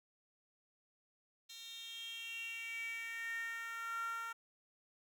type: tone with high-pass filter sweep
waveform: 10% pulse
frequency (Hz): 458.8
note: A#4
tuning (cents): -28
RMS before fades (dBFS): -44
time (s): 1.49-4.33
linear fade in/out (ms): 10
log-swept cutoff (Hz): 4100 to 1200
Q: 7.5
effects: none